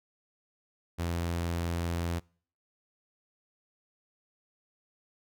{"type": "tone", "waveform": "sawtooth", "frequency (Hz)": 85.2, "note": "F2", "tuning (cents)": -42, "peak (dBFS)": -26, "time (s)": [0.98, 2.2], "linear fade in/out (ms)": 20, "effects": ["noise-tail reverb RT60 0.5 s tail -26 dB re dry"]}